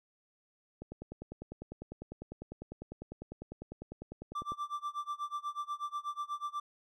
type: click train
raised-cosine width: 2 ms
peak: -31 dBFS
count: 38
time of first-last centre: 0.82-4.52 s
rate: 10 Hz
type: tone with tremolo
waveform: triangle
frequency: 1174.7 Hz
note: D6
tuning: in tune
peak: -31 dBFS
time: 4.35-6.6 s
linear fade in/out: 5 ms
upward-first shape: sine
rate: 8.2 Hz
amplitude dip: 95%
effects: none